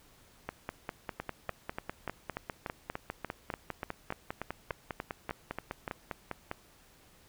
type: two click trains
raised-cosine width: 0.5 ms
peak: -20 / -20 dBFS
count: 17 / 31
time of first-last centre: 1.2-5.878 / 0.49-6.514 s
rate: 3.42 / 4.98 Hz
effects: pink hiss -61 dBFS RMS until 7.28 s